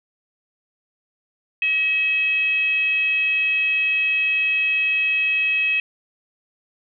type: tone with frequency modulation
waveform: sine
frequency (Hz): 2563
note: E7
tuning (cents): -49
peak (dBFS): -17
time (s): 1.62-5.8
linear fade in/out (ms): 2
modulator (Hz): 658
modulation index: 0.35
effects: none